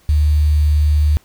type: tone with quantisation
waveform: sine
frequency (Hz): 74.9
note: D2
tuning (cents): +35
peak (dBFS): -10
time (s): 0.09-1.17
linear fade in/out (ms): 0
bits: 6
effects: pink hiss -53 dBFS RMS until 1.24 s